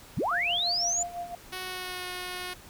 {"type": "linear sweep", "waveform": "sine", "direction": "up", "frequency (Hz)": [69.6, 7140], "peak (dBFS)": -25, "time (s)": [0.17, 1.03], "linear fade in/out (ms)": 5}
{"type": "tone with tremolo", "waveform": "sine", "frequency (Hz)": 698.5, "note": "F5", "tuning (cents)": 0, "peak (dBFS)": -31, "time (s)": [0.31, 1.35], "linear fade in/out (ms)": 2, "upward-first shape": "sine", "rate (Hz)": 5.9, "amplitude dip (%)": 70}
{"type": "tone with pitch glide", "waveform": "5% pulse", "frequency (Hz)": [370, 362.4], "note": ["F#4", "F#4"], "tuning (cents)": [0, -36], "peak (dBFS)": -23, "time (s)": [1.52, 2.54], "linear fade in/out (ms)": 10, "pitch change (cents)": -36, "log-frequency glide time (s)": [1.62, 2.05]}
{"effects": ["pink hiss -50 dBFS RMS until 2.69 s"]}